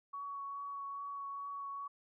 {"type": "tone with vibrato", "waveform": "sine", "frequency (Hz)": 1121, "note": "C#6", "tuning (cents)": 19, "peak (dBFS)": -40, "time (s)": [0.13, 1.88], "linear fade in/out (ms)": 10, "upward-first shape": "triangle", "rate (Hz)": 2.4, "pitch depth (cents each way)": 13, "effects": []}